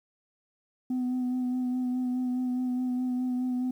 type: tone with vibrato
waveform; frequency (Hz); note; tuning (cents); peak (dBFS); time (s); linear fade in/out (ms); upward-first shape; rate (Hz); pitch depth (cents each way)
sine; 251.4; B3; +31; -24; 0.9-3.71; 5; sine; 4.8; 20
effects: tanh soft clip ceiling -25 dBFS + 10-bit